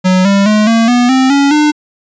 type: tone with pitch steps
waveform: square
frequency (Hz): 185 / 198.28 / 212.5 / 227.8 / 244.1 / 261.6 / 280.4 / 300.5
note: F#3 / G3 / G#3 / A#3 / B3 / C4 / C#4 / D4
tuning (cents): 0 / +20 / +40 / -40 / -20 / 0 / +20 / +40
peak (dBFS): -7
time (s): 0.04-1.72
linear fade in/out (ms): 20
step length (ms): 210
effects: resampled to 16000 Hz